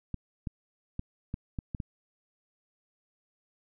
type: clicks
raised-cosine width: 5 ms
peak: -21 dBFS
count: 7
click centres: 0.143 / 0.472 / 0.994 / 1.341 / 1.588 / 1.748 / 1.802 s
effects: none